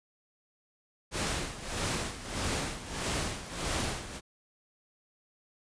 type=noise with tremolo; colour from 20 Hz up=pink; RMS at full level=-31 dBFS; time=1.11-4.21 s; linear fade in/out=50 ms; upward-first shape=sine; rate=1.6 Hz; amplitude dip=75%; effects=resampled to 22050 Hz